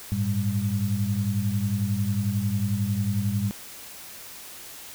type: tone cluster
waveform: sine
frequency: 100.4 / 111.5 / 198.6 Hz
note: G2 / A2 / G3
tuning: +42 / +23 / +23 cents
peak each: -27 dBFS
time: 0.12-3.51 s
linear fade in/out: 0 ms
effects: white hiss -42 dBFS RMS until 4.94 s